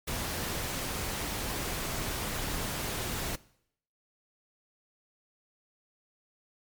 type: noise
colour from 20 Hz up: pink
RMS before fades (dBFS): -34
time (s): 0.07-3.36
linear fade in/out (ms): 10
effects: noise-tail reverb RT60 0.7 s tail -21 dB re dry + MP3 96 kbps

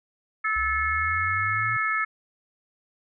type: harmonic tone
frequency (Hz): 434.4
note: A4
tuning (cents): -22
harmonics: 3 / 4 / 5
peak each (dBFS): -26 / -27 / -28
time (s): 0.44-2.05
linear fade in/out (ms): 10
type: exponential sweep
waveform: sine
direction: up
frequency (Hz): 65.5 to 118.5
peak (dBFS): -33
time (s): 0.56-1.77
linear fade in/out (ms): 5
effects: none

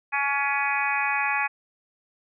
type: harmonic tone with a mistuned harmonic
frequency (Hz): 281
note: C#4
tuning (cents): +24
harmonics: 3 / 4 / 5 / 6 / 7 / 8 / 9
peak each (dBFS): -28 / -31 / -34 / -29 / -32 / -32 / -28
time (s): 0.12-1.48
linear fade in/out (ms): 20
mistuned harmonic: 9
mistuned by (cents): -25
effects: none

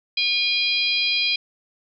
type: harmonic tone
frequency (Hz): 811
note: G#5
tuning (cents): -41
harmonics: 3 / 4 / 5 / 6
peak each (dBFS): -23 / -24 / -25 / -26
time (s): 0.17-1.36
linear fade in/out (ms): 5
effects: none

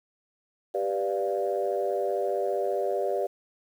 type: chord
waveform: sine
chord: G dominant seventh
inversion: none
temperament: equal with one note detuned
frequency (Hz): 392 / 492.2 / 587.3 / 698.5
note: G4 / B4 / D5 / F5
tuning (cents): 0 / -6 / 0 / 0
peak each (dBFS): -29 / -31 / -29 / -32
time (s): 0.74-3.27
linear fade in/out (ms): 10
effects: tanh soft clip ceiling -15 dBFS + 9-bit

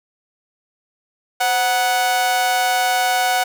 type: tone with amplitude modulation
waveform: sawtooth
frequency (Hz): 740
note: F#5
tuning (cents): 0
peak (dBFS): -9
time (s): 1.4-3.44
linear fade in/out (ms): 10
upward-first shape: sine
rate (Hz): 220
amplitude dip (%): 60
effects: none

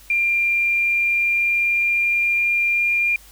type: tone with pitch glide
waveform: sine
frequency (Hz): 2387 to 2402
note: D7 to D7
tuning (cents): +28 to +38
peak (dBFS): -16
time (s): 0.1-3.16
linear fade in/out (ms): 2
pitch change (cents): +10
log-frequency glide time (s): 0.58-2.99
effects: added 50 Hz sine -48 dBFS peak until 3.31 s + white hiss -48 dBFS RMS until 3.31 s

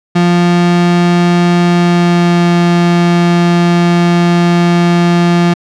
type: tone with pitch glide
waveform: 35% pulse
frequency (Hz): 174.61 to 173.1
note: F3 to F3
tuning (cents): 0 to -15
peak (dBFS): -5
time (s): 0.15-5.54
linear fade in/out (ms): 10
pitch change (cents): -15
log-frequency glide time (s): 1.63-2.53
effects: low-pass 5000 Hz 12 dB/octave

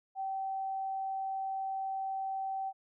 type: tone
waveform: sine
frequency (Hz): 772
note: G5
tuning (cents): -27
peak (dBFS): -33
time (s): 0.15-2.73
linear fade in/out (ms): 50
effects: none

